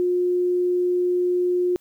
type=tone; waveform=sine; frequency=357.9 Hz; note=F4; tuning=42 cents sharp; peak=-18 dBFS; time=0-1.76 s; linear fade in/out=0 ms; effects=white hiss -61 dBFS RMS until 1.8 s